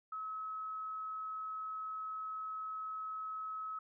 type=tone; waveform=sine; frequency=1286 Hz; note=E6; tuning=43 cents flat; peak=-39 dBFS; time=0.12-3.79 s; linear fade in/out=5 ms; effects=none